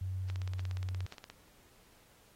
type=tone with pitch glide; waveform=sine; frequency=93.4 to 92.38 Hz; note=F#2 to F#2; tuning=+17 to -2 cents; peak=-34 dBFS; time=0.01-1.06 s; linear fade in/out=5 ms; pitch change=-19 cents; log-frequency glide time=0.25-0.52 s
type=click train; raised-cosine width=0.2 ms; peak=-28 dBFS; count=18; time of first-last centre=0.3-1.3 s; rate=17 Hz
effects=pink hiss -64 dBFS RMS until 2.35 s + AAC 48 kbps